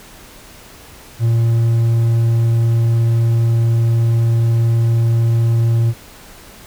triangle tone, 115.5 Hz, A#2, 16 cents flat, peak -9 dBFS, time 1.19-5.94 s, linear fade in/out 50 ms, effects pink hiss -40 dBFS RMS until 6.66 s

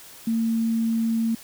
sine tone, 226.8 Hz, A#3, 47 cents flat, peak -20 dBFS, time 0.27-1.35 s, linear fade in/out 5 ms, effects white hiss -45 dBFS RMS until 1.43 s

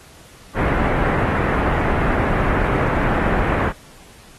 pink low-pass noise, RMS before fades -19 dBFS, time 0.54-3.73 s, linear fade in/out 50 ms, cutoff 2000 Hz, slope 24 dB/octave, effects pink hiss -46 dBFS RMS until 4.38 s + AAC 32 kbps

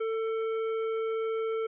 sine tone with tanh clipping, 446.4 Hz, A4, 25 cents sharp, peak -30 dBFS, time 0-1.67 s, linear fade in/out 10 ms, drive 12 dB, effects resampled to 8000 Hz

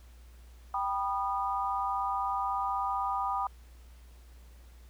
sine chord, G augmented, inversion none, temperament just, 784 / 980 / 1225 Hz, G5 / B5 / D#6, 0 / -14 / -27 cents, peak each -33 dBFS, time 0.74-3.47 s, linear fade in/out 2 ms, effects added 60 Hz sine -50 dBFS peak until 4.89 s + pink hiss -63 dBFS RMS until 4.89 s

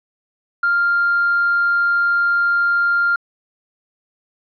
sine tone with hard clipping, 1396.9 Hz, F6, in tune, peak -14 dBFS, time 0.63-3.16 s, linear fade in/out 5 ms, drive 1 dB, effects resampled to 11025 Hz

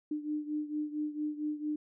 sine beating tone pair, 299.8 / 304.2 Hz, D4 / D#4, +36 / -39 cents, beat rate 4.4 Hz, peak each -34 / -38 dBFS, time 0.11-1.76 s, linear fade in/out 5 ms, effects none

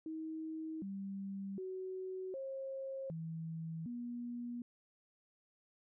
sine tone with pitch steps, 317.7 / 195.9 / 374.5 / 537 / 162.5 / 240.6 Hz, D#4 / G3 / F#4 / C5 / E3 / B3, +36 / -1 / +21 / +45 / -24 / -45 cents, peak -40 dBFS, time 0.06-4.62 s, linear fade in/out 2 ms, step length 760 ms, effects none

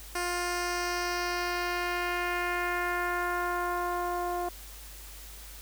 10% pulse tone with low-pass filter sweep, 352.8 Hz, F4, 18 cents sharp, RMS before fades -31 dBFS, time 0.15-4.49 s, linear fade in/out 5 ms, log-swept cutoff 9800 to 750 Hz, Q 1.5, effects added 50 Hz sine -46 dBFS peak until 5.61 s + white hiss -48 dBFS RMS until 5.61 s

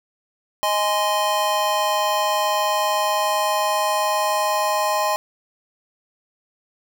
square chord, Ab major, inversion second, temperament just, 623 / 830.6 / 1038.3 Hz, Eb5 / Ab5 / C6, +2 / 0 / -14 cents, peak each -24 / -24 / -23 dBFS, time 0.63-5.16 s, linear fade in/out 0 ms, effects none

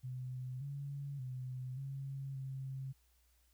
sine tone with pitch steps, 127.5 / 140.9 / 127.8 / 136.5 / 133.5 Hz, C3 / C#3 / C3 / C#3 / C3, -44 / +29 / -40 / -26 / +35 cents, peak -40 dBFS, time 0.03-2.93 s, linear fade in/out 20 ms, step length 580 ms, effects added 60 Hz sine -70 dBFS peak until 3.53 s + white hiss -75 dBFS RMS until 3.53 s

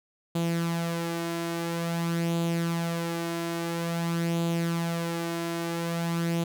sawtooth tone with flanger, 168.3 Hz, E3, 36 cents sharp, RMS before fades -29 dBFS, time 0.35-6.44 s, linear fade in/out 5 ms, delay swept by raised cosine 0.27 to 2.87 ms, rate 0.49 Hz, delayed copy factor +0.5, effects none

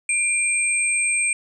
sine tone pair together, 2380 / 8348 Hz, D7 / C9, +22 / -5 cents, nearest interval octave + minor seventh, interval 2173 cents, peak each -21 dBFS, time 0.09-1.33 s, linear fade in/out 2 ms, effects none

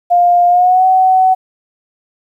sine tone with pitch glide, 704 to 750.2 Hz, F5 to F#5, +14 to +24 cents, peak -6 dBFS, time 0.1-1.35 s, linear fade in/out 20 ms, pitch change +110 cents, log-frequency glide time 0.48-0.85 s, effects 8-bit

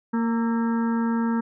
harmonic tone with a mistuned harmonic, 230.5 Hz, A#3, 19 cents flat, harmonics 1 / 2 / 4 / 5 / 6 / 7 / 8, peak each -21 / -34 / -32 / -43 / -37 / -39 / -48 dBFS, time 0.13-1.41 s, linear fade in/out 10 ms, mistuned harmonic 6, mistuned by -65 cents, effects none

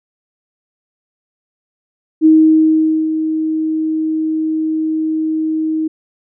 sine tone with ADSR envelope, 315.4 Hz, D#4, 24 cents sharp, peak -4 dBFS, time 2.21-5.88 s, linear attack 43 ms, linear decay 830 ms, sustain -10 dB, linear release 9 ms, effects none

